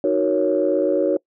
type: chord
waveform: sine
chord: D# minor seventh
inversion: none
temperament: equal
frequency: 311.1 / 370 / 466.2 / 554.4 Hz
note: D#4 / F#4 / A#4 / C#5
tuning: 0 / 0 / 0 / 0 cents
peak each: -22 / -21 / -23 / -19 dBFS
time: 0.04-1.17 s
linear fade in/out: 2 ms
effects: noise-tail reverb RT60 0.1 s tail -25 dB re dry + tanh soft clip ceiling -7 dBFS